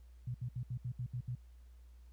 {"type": "tone bursts", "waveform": "sine", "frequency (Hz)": 123, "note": "B2", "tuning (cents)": -7, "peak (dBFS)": -36, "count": 8, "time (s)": [0.27, 1.352], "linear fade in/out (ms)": 5, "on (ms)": 74, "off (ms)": 70, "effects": ["added 60 Hz sine -54 dBFS peak until 2.12 s", "pink hiss -75 dBFS RMS until 2.12 s"]}